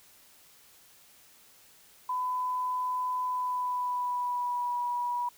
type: tone with pitch glide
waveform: sine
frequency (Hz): 1004 to 971.5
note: B5 to B5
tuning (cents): +28 to -29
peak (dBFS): -28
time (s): 2.09-5.29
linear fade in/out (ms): 5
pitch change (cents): -57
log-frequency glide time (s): 3.25-4.8
effects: white hiss -58 dBFS RMS until 5.37 s